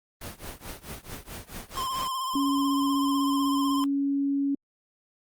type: noise with tremolo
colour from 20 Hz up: pink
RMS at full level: -36 dBFS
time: 0.21-2.08 s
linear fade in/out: 5 ms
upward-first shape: triangle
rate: 4.6 Hz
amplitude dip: 95%
type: tone with vibrato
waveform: square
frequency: 1046.5 Hz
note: C6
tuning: in tune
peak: -29 dBFS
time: 1.77-3.84 s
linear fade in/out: 0 ms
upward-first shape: sine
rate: 16 Hz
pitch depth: 47 cents each way
type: tone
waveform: sine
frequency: 279.1 Hz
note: C#4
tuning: 12 cents sharp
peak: -23 dBFS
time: 2.35-4.55 s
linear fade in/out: 5 ms
effects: Opus 24 kbps